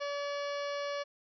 harmonic tone with a mistuned harmonic, 572 Hz, D5, 46 cents flat, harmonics 1 / 2 / 3 / 4 / 5 / 6 / 7 / 8 / 9 / 10, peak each -35 / -41 / -45 / -47 / -49 / -51 / -52 / -53 / -54 / -55 dBFS, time 0-1.04 s, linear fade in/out 20 ms, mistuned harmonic 7, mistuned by +87 cents, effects none

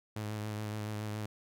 sawtooth tone with vibrato, 106.4 Hz, G#2, 42 cents sharp, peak -32 dBFS, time 0.16-1.26 s, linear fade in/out 5 ms, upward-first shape sine, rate 7.1 Hz, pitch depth 26 cents each way, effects none

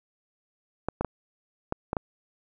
clicks, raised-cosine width 1 ms, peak -13 dBFS, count 6, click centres 0.886 / 1.01 / 1.047 / 1.724 / 1.931 / 1.968 s, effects none

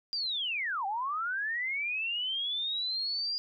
sine linear two-way sweep, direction down then up, 4850 to 757 to 4850 Hz, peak -30 dBFS, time 0.13-3.38 s, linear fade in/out 0 ms, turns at 0.86 s, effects none

